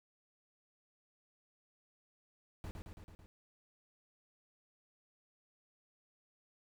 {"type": "noise with echo", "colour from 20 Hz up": "brown", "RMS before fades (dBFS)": -44, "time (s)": [2.64, 2.71], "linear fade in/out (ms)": 0, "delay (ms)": 110, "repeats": 5, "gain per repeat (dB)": -3, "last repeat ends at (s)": 3.26, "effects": []}